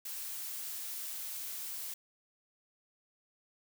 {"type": "noise", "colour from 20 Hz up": "blue", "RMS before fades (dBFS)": -41, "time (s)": [0.05, 1.94], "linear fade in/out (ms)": 5, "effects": []}